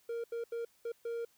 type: tone bursts at uneven times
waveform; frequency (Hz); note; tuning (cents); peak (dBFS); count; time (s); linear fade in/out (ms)
triangle; 466.2; A#4; 0; -33; 5; 0.09-0.24 / 0.32-0.44 / 0.52-0.65 / 0.85-0.92 / 1.05-1.25; 5
effects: white hiss -69 dBFS RMS until 1.37 s